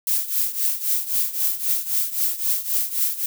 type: noise with tremolo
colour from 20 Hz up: violet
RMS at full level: -19 dBFS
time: 0.07-3.26 s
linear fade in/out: 2 ms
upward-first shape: triangle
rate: 3.8 Hz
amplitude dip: 85%
effects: none